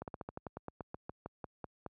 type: slowing click train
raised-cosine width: 1 ms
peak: -27 dBFS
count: 16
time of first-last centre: 0.02-1.863 s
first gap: 58 ms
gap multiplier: 1.1
effects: high-pass 60 Hz 12 dB/octave